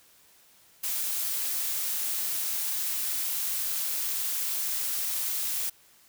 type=noise; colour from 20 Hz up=blue; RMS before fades=-30 dBFS; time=0.83-5.7 s; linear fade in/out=10 ms; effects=white hiss -59 dBFS RMS until 6.08 s

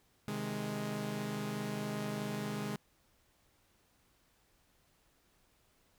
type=chord; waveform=sawtooth; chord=Ab major; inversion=first; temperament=equal; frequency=130.81 / 155.56 / 207.7 Hz; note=C3 / Eb3 / Ab3; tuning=0 / 0 / 0 cents; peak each=-39 / -39 / -34 dBFS; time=0.28-2.76 s; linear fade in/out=0 ms; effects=pink hiss -71 dBFS RMS until 5.98 s

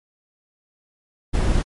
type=noise; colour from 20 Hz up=brown; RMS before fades=-18 dBFS; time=1.33-1.63 s; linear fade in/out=20 ms; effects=MP3 48 kbps

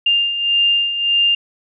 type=beating tone pair; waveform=sine; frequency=2800 / 2801.7 Hz; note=F7 / F7; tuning=+4 / +5 cents; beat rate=1.7 Hz; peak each=-21 / -14 dBFS; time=0.06-1.35 s; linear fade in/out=5 ms; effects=none

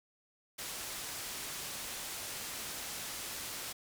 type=low-pass noise; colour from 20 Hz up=white; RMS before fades=-42 dBFS; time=0.58-3.73 s; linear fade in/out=10 ms; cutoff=11000 Hz; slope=12 dB/octave; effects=none

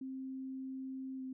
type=tone with pitch glide; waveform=sine; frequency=263.7 to 260.4 Hz; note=C4 to C4; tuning=+14 to -8 cents; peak=-40 dBFS; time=0.01-1.33 s; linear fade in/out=5 ms; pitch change=-22 cents; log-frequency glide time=1.17-1.22 s; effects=none

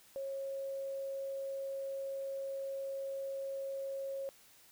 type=tone; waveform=sine; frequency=545 Hz; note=C#5; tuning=29 cents flat; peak=-37 dBFS; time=0.16-4.29 s; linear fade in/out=0 ms; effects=white hiss -62 dBFS RMS until 4.71 s

